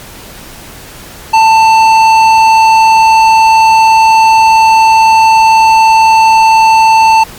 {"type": "tone with tanh clipping", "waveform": "sine", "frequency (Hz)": 889, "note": "A5", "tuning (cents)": 18, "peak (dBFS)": -4, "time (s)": [1.33, 7.24], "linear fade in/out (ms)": 10, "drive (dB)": 13, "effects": ["pink hiss -30 dBFS RMS until 7.38 s", "MP3 96 kbps"]}